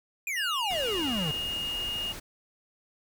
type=exponential sweep; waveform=square; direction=down; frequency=2489 to 143.1 Hz; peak=-30 dBFS; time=0.27-1.31 s; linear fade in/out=2 ms
type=tone; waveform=sine; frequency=2849 Hz; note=F7; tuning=34 cents sharp; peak=-30 dBFS; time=0.36-2.13 s; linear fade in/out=20 ms
type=noise; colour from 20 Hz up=pink; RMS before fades=-41 dBFS; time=0.7-2.2 s; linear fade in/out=10 ms
effects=none